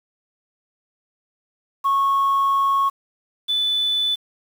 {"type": "tone pair in turn", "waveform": "sine", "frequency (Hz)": [1100, 3492], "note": ["C#6", "A7"], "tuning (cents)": [-14, -14], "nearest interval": "octave + minor sixth", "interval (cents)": 2000, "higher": "second", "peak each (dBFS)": [-14, -17], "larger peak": "first", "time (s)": [[1.84, 2.9], [3.48, 4.16]], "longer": "first", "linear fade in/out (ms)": 20, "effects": ["tanh soft clip ceiling -13 dBFS", "7-bit"]}